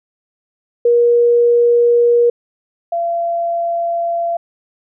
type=tone pair in turn; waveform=sine; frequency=476 / 681.9 Hz; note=A#4 / F5; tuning=+36 / -42 cents; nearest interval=tritone; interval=622 cents; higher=second; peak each=-8 / -15 dBFS; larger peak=first; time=0.85-2.3 / 2.92-4.37 s; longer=neither; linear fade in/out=5 ms; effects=none